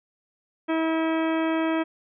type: harmonic tone with a mistuned harmonic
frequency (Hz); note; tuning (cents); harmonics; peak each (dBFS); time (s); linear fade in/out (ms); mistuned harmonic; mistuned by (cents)
322.6; E4; -37; 1 / 2 / 3 / 4 / 5 / 6 / 7 / 8 / 10; -23 / -29 / -33 / -35 / -37 / -39 / -40 / -41 / -43; 0.68-1.84; 20; 7; +17
effects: none